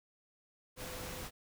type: tone in noise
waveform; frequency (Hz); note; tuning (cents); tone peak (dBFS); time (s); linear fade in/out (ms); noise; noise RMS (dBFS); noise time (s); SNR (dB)
sine; 507; B4; +45; -49; 0.76-1.26; 50; pink; -44; 0.76-1.31; -8
effects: none